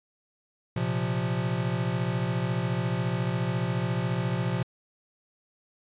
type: chord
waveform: square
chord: Bb suspended second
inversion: none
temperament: equal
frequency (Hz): 116.54 / 130.81 / 174.61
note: Bb2 / C3 / F3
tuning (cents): 0 / 0 / 0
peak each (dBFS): -31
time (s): 0.76-4.63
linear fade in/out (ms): 5
effects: resampled to 8000 Hz